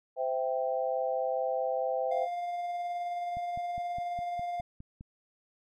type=chord; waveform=sine; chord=C major; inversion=none; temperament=equal with one note detuned; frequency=517.2 / 659.3 / 784 Hz; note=C5 / E5 / G5; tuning=-20 / 0 / 0 cents; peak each=-31 / -33 / -34 dBFS; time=0.16-2.28 s; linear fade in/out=50 ms
type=tone with tremolo; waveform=triangle; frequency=702 Hz; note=F5; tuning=9 cents sharp; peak=-29 dBFS; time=2.11-4.61 s; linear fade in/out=5 ms; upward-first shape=sine; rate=19 Hz; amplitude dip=25%
type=click train; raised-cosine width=5 ms; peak=-33 dBFS; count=9; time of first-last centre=3.37-5.009 s; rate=4.88 Hz
effects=none